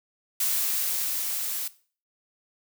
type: noise with level ramp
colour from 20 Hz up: blue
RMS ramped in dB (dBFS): -25 to -31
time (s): 0.4-1.68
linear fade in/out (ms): 5
effects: noise-tail reverb RT60 0.4 s tail -17 dB re dry